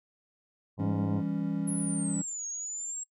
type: harmonic tone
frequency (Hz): 103.83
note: G#2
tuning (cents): 0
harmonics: 1 / 2 / 3 / 4 / 5 / 6 / 7 / 8 / 9 / 10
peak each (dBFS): -32 / -38 / -42 / -44 / -46 / -48 / -49 / -50 / -51 / -52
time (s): 0.77-1.23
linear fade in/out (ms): 50
type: chord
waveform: triangle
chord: C# diminished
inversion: first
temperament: just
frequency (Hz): 166.31 / 199.57 / 277.2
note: E3 / G3 / C#4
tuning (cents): +16 / +31 / 0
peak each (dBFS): -31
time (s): 0.79-2.22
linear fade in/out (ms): 5
type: exponential two-way sweep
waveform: sine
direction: down then up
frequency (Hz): 10750 to 6540 to 7630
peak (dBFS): -34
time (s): 1.67-3.04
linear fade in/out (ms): 10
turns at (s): 2.47
effects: noise-tail reverb RT60 0.1 s tail -24 dB re dry